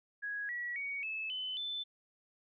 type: tone with pitch steps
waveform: sine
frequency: 1661.2 / 1930.4 / 2243 / 2607 / 3029 / 3520 Hz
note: G#6 / B6 / C#7 / E7 / F#7 / A7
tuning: 0 / -40 / +20 / -20 / +40 / 0 cents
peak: -36 dBFS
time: 0.22-1.84 s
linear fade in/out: 20 ms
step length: 270 ms
effects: none